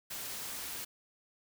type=noise; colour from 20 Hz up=white; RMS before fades=-41 dBFS; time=0.1-0.85 s; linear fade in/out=10 ms; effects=none